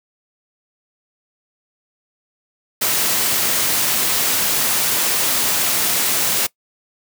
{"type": "noise", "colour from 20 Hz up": "white", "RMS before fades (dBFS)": -18, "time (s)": [2.81, 6.47], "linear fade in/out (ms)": 10, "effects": ["noise-tail reverb RT60 0.1 s tail -22 dB re dry", "high-pass 100 Hz 12 dB/octave"]}